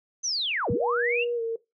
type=linear two-way sweep; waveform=sine; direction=down then up; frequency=6270 to 73.42 to 2878 Hz; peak=-25 dBFS; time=0.23-1.25 s; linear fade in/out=20 ms; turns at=0.71 s
type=tone with pitch glide; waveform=sine; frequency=478.3 to 456.2 Hz; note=A#4 to A#4; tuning=+44 to -37 cents; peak=-25 dBFS; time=0.68-1.56 s; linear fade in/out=5 ms; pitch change=-81 cents; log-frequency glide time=1.35-1.42 s
effects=noise-tail reverb RT60 0.2 s tail -19 dB re dry